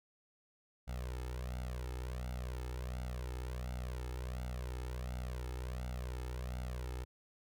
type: tone with flanger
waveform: sawtooth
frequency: 62.2 Hz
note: B1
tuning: 13 cents sharp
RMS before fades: -41 dBFS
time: 0.87-7.05 s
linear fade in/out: 20 ms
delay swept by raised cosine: 1.4 to 2.33 ms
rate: 1.4 Hz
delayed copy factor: +0.9
effects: none